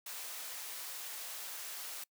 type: high-pass noise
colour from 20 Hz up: white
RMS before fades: -44 dBFS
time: 0.06-2.04 s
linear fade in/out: 5 ms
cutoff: 560 Hz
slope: 12 dB/octave
effects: noise-tail reverb RT60 0.1 s tail -25 dB re dry